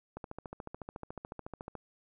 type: click train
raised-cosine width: 1 ms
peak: -27 dBFS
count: 23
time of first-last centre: 0.17-1.753 s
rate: 13.9 Hz
effects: none